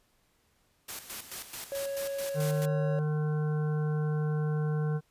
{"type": "noise with tremolo", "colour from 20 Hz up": "white", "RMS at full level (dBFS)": -39, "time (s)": [0.88, 2.66], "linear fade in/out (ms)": 10, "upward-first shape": "square", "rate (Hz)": 4.6, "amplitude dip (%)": 65}
{"type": "tone", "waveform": "triangle", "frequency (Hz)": 554, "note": "C#5", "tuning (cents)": -1, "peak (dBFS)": -30, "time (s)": [1.72, 2.99], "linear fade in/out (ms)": 0}
{"type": "harmonic tone", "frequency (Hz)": 151.9, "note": "D#3", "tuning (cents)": -41, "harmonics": [1, 3, 5, 7, 9, 10], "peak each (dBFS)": [-27, -37, -46, -48, -51, -48], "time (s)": [2.34, 5.01], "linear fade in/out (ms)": 50}
{"effects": ["pink hiss -70 dBFS RMS until 5.1 s", "resampled to 32000 Hz"]}